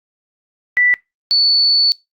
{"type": "tone pair in turn", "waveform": "sine", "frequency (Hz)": [1971, 4462], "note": ["B6", "C#8"], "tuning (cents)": [-4, 11], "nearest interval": "octave + major second", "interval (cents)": 1415, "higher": "second", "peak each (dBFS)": -10, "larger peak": "neither", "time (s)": [[0.77, 0.94], [1.31, 1.92]], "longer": "second", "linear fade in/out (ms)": 0, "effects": ["noise-tail reverb RT60 0.2 s tail -21 dB re dry", "Opus 48 kbps"]}